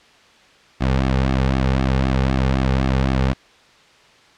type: tone with flanger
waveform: sawtooth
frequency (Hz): 65.8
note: C2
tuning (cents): +10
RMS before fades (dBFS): -18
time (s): 0.8-3.34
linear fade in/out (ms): 20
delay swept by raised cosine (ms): 2 to 3.1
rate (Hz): 3.9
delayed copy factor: -0.8
effects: white hiss -50 dBFS RMS until 4.37 s + low-pass 4000 Hz 12 dB/octave